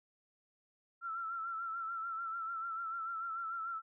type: tone with vibrato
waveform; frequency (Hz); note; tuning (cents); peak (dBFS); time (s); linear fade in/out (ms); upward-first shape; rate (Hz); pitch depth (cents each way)
sine; 1345; E6; +34; -37; 1.01-3.82; 50; sine; 6.8; 52
effects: none